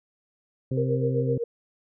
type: harmonic tone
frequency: 130.81 Hz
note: C3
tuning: in tune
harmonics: 1 / 2 / 3 / 4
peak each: -25 / -31 / -35 / -37 dBFS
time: 0.71-1.38 s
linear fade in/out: 5 ms
type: tone with tremolo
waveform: sine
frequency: 468.6 Hz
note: A#4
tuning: 9 cents sharp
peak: -22 dBFS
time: 0.77-1.44 s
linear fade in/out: 5 ms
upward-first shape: sine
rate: 7.8 Hz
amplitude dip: 85%
effects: none